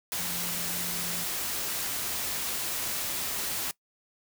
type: tone in noise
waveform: sine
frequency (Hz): 174.61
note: F3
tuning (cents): 0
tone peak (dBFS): -41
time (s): 0.19-1.24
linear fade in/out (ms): 0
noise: white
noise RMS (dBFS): -32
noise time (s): 0.12-3.71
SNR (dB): -12
effects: noise-tail reverb RT60 0.1 s tail -21 dB re dry